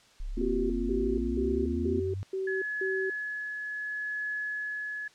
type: exponential sweep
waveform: sine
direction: up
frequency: 32.7 to 99.3 Hz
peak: -32 dBFS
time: 0.2-2.23 s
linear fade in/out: 0 ms
type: chord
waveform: sine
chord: Bb suspended second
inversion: none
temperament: just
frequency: 233.1 / 262.2 / 349.6 Hz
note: Bb3 / C4 / F4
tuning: 0 / +4 / +2 cents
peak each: -33 dBFS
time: 0.37-2 s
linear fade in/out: 5 ms
type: tone bursts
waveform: sine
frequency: 382 Hz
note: G4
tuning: 45 cents flat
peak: -29 dBFS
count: 6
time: 0.41-3.1 s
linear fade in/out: 5 ms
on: 290 ms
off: 190 ms
type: tone with tremolo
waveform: sine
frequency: 1700 Hz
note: G#6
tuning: 40 cents sharp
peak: -30 dBFS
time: 2.47-5.08 s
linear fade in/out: 5 ms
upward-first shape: triangle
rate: 0.68 Hz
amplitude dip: 35%
effects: white hiss -59 dBFS RMS until 5.14 s + low-pass 6000 Hz 12 dB/octave